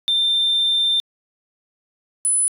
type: tone pair in turn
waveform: sine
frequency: 3584 / 10018 Hz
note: A7 / D#9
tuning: +31 / +11 cents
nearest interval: octave + tritone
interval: 1780 cents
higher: second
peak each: -14 dBFS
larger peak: neither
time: 0.08-1 / 2.25-2.48 s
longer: first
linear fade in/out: 0 ms
effects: tanh soft clip ceiling -12 dBFS